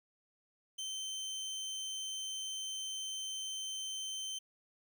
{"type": "tone", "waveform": "25% pulse", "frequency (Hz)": 3097, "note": "G7", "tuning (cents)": -22, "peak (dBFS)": -35, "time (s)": [0.78, 4.39], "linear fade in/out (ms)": 10, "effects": []}